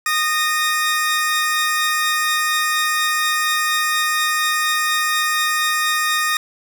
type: tone pair together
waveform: sawtooth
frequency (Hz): 1233 / 1847.4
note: D#6 / A#6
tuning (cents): -16 / -16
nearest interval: perfect fifth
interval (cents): 700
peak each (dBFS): -16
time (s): 0.06-6.37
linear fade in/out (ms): 2
effects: none